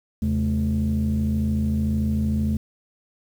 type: tone cluster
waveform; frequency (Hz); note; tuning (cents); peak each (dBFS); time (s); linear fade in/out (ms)
sine; 80.5 / 133.8 / 215.6; E2 / C3 / A3; -41 / +39 / -35; -22 / -27 / -21; 0.22-2.57; 5
effects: tanh soft clip ceiling -15 dBFS + 8-bit